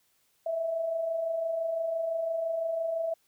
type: tone pair together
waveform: sine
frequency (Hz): 633.4 / 659.3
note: D#5 / E5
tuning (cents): +31 / 0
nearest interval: minor second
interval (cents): 69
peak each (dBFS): -39 / -28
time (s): 0.46-3.14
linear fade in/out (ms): 5
effects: white hiss -70 dBFS RMS until 3.27 s